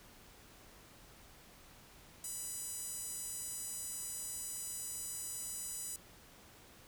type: tone with high-pass filter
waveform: sawtooth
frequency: 987.8 Hz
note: B5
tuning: in tune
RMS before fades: -43 dBFS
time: 2.24-5.96 s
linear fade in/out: 2 ms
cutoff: 8200 Hz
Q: 3
effects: pink hiss -59 dBFS RMS until 6.87 s